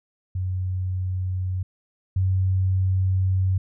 sine tone pair in turn, 92.5 / 94.01 Hz, F#2 / F#2, 0 / +28 cents, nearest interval unison, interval 28 cents, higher second, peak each -23 / -18 dBFS, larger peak second, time 0.35-1.63 / 2.16-3.58 s, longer second, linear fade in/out 5 ms, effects none

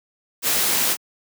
white noise, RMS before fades -20 dBFS, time 0.42-0.97 s, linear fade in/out 50 ms, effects high-pass 150 Hz 12 dB/octave

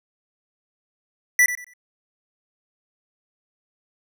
square tone with echo, 1970 Hz, B6, 5 cents flat, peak -13 dBFS, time 1.39-1.46 s, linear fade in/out 2 ms, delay 92 ms, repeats 3, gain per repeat -12 dB, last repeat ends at 1.736 s, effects none

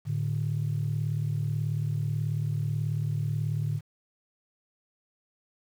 sine tone pair together, 110 / 148.34 Hz, A2 / D3, 0 / +18 cents, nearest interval perfect fourth, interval 518 cents, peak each -28 dBFS, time 0.05-3.81 s, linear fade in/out 50 ms, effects tanh soft clip ceiling -20 dBFS + 9-bit

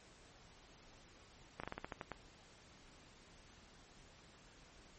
slowing click train, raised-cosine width 0.5 ms, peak -27 dBFS, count 9, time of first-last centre 1.6-2.117 s, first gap 35 ms, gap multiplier 1.17, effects pink hiss -62 dBFS RMS until 4.98 s + MP3 32 kbps

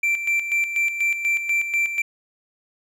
triangle tone with tremolo, 2349 Hz, D7, in tune, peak -16 dBFS, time 0.03-2.02 s, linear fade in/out 5 ms, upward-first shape square, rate 4.1 Hz, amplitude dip 60%, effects none

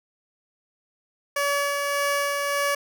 15% pulse tone with tremolo, 569 Hz, C#5, 45 cents sharp, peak -15 dBFS, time 1.36-2.75 s, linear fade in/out 5 ms, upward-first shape sine, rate 1.7 Hz, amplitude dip 30%, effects none

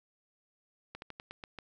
slowing click train, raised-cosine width 0.3 ms, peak -27 dBFS, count 7, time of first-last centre 0.95-1.587 s, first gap 71 ms, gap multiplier 1.16, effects none

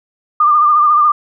sine tone with vibrato, 1200 Hz, D6, 37 cents sharp, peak -7 dBFS, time 0.4-1.12 s, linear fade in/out 5 ms, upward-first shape triangle, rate 14 Hz, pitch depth 52 cents each way, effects none

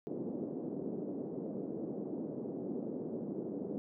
pink band-pass noise, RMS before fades -40 dBFS, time 0.07-3.78 s, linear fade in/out 0 ms, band 200 to 460 Hz, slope 24 dB/octave, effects none

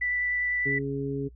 sine tone with vibrato, 1975.5 Hz, B6, in tune, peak -25 dBFS, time 0.01-0.79 s, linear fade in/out 10 ms, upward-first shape triangle, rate 10 Hz, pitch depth 9 cents each way
harmonic tone, 138.6 Hz, C#3, in tune, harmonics 1 / 2 / 3, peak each -32 / -32 / -32 dBFS, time 0.65-1.29 s, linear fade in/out 20 ms
effects noise-tail reverb RT60 0.1 s tail -23 dB re dry + added 60 Hz sine -47 dBFS peak until 1.35 s

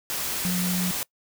sine tone in noise, 180.9 Hz, F#3, 39 cents flat, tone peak -24 dBFS, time 0.45-0.91 s, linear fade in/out 0 ms, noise white, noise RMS -29 dBFS, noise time 0.1-1.03 s, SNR +2 dB, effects noise-tail reverb RT60 0.1 s tail -23 dB re dry

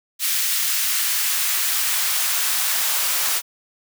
white noise with high-pass filter sweep, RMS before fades -21 dBFS, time 0.19-3.42 s, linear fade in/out 50 ms, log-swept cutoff 2000 to 760 Hz, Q 0.85, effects none

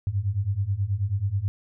sine beating tone pair, 94.2 / 103.5 Hz, F#2 / G#2, +32 / -5 cents, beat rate 9.3 Hz, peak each -27 / -25 dBFS, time 0.07-1.48 s, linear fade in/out 0 ms, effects none

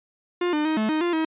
45% pulse tone with pitch steps, 353.5 / 301.1 / 313.7 / 216.8 / 311 / 347.8 / 318.8 Hz, F4 / D4 / D#4 / A3 / D#4 / F4 / D#4, +21 / +43 / +14 / -25 / -1 / -7 / +42 cents, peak -21 dBFS, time 0.41-1.25 s, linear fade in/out 5 ms, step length 120 ms, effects resampled to 8000 Hz

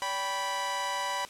sawtooth tone cluster, 572 / 782 / 985 Hz, D5 / G5 / B5, -46 / -4 / -5 cents, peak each -35 / -34 / -27 dBFS, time 0.02-1.25 s, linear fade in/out 0 ms, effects white hiss -50 dBFS RMS until 1.29 s + low-pass 9000 Hz 12 dB/octave

